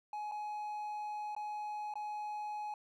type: tone with dropouts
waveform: triangle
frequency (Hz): 841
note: G#5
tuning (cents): +22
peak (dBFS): -36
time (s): 0.13-2.74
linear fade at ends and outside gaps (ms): 2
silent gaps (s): 0.314-0.319 / 1.35-1.364 / 1.939-1.955
effects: none